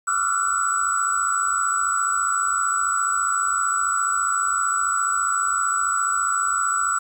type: tone cluster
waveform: sine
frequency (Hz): 1158 / 1302 / 1357 / 1451 / 7880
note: D6 / E6 / E6 / F#6 / B8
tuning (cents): -25 / -22 / +50 / -34 / -5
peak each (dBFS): -28 / -29 / -23 / -27 / -25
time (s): 0.07-6.99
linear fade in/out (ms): 10
effects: 8-bit